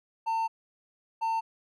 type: tone pair in turn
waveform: triangle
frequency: 900 / 900 Hz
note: A5 / A5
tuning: +39 / +39 cents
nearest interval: unison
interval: 0 cents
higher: neither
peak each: -24 dBFS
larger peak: neither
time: 0.26-0.48 / 1.21-1.41 s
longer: first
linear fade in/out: 20 ms
effects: none